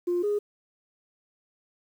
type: tone pair in turn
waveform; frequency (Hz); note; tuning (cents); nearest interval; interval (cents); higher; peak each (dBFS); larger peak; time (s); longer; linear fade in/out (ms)
sine; 351.9 / 413.5; F4 / G#4; +13 / -8; minor third; 279; second; -22; neither; 0.07-0.23 / 0.23-0.39; neither; 10
effects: tanh soft clip ceiling -19 dBFS + 9-bit